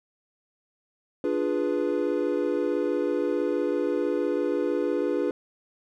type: chord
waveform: triangle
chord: D diminished seventh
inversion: none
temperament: equal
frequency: 293.7 / 349.2 / 415.3 / 493.9 Hz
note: D4 / F4 / Ab4 / Cb5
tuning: 0 / 0 / 0 / 0 cents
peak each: -27 dBFS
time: 1.24-5.31 s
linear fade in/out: 2 ms
effects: none